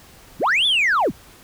sine linear two-way sweep, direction up then down, 61.8 to 3555 to 61.8 Hz, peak -13 dBFS, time 0.39-1.12 s, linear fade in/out 50 ms, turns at 0.66 s, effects tanh soft clip ceiling -13 dBFS + pink hiss -47 dBFS RMS until 1.43 s

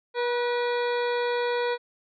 harmonic tone with a mistuned harmonic, 482.9 Hz, B4, 39 cents flat, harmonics 1 / 2 / 3 / 4 / 5 / 7 / 8 / 9, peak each -25 / -31 / -35 / -37 / -39 / -42 / -43 / -44 dBFS, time 0.14-1.78 s, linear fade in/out 50 ms, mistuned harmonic 3, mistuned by +34 cents, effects none

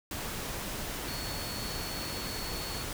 sine tone in noise, 4403 Hz, C#8, 13 cents flat, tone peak -41 dBFS, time 1.08-2.83 s, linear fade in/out 2 ms, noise pink, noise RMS -37 dBFS, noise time 0.11-2.93 s, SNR -7 dB, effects none

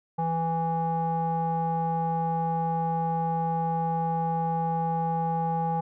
square tone with low-pass filter, 164.81 Hz, E3, in tune, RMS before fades -27 dBFS, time 0.18-5.81 s, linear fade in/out 10 ms, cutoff 860 Hz, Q 7.7, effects none

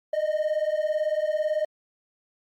triangle beating tone pair, 606 / 624 Hz, D#5 / D#5, -46 / +5 cents, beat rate 18 Hz, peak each -23 dBFS, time 0.13-1.65 s, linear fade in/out 5 ms, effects tanh soft clip ceiling -17 dBFS + Opus 48 kbps

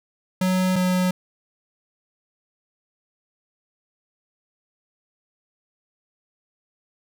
square tone pair in turn, 185 / 182.88 Hz, F#3 / F#3, 0 / -20 cents, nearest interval unison, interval 20 cents, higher first, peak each -19 dBFS, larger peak neither, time 0.41-0.76 / 0.76-1.11 s, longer neither, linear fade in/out 5 ms, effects none

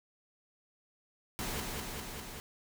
pink noise with echo, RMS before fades -37 dBFS, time 1.39-1.6 s, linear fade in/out 0 ms, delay 200 ms, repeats 4, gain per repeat -2 dB, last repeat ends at 2.4 s, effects none

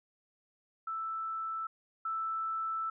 sine tone pair in turn, 1321 / 1321 Hz, E6 / E6, +3 / +3 cents, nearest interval unison, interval 0 cents, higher neither, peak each -34 / -32 dBFS, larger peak second, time 0.87-1.67 / 2.05-2.9 s, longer second, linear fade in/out 5 ms, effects none

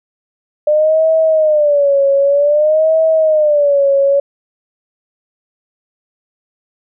sine tone with vibrato, 596 Hz, D5, 25 cents sharp, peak -8 dBFS, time 0.67-4.2 s, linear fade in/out 5 ms, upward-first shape sine, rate 0.53 Hz, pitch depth 130 cents each way, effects none

